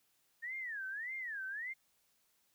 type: tone with vibrato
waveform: sine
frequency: 1800 Hz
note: A6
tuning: 39 cents sharp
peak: -39 dBFS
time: 0.42-1.74 s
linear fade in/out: 20 ms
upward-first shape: sine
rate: 1.7 Hz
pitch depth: 280 cents each way
effects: white hiss -75 dBFS RMS until 2.54 s